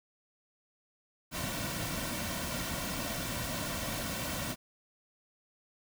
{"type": "noise with comb filter", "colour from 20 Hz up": "pink", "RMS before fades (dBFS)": -36, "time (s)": [1.31, 4.56], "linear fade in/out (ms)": 50, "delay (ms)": 2.4, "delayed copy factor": -0.65, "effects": []}